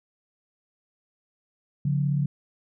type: tone pair together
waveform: sine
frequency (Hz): 142.55 / 179.6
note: C#3 / F3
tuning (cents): +49 / +49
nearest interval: major third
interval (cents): 400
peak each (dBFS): -22 / -29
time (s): 1.85-2.26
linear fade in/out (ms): 5
effects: none